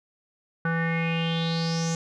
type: tone with low-pass filter sweep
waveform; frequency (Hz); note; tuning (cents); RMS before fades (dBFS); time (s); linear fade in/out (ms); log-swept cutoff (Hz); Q
square; 165.2; E3; +4; -26; 0.65-1.95; 2; 1500 to 6700; 6.6
effects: none